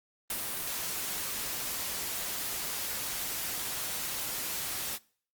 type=noise with ADSR envelope; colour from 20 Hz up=white; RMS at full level=-31 dBFS; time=0.3-4.99 s; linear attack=4 ms; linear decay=57 ms; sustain=-4 dB; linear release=49 ms; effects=noise-tail reverb RT60 0.5 s tail -23 dB re dry + Opus 32 kbps